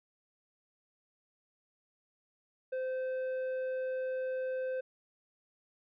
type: tone with tanh clipping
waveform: triangle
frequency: 517 Hz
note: C5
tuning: 21 cents flat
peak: -34 dBFS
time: 2.72-4.81 s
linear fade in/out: 10 ms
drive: 11 dB
effects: none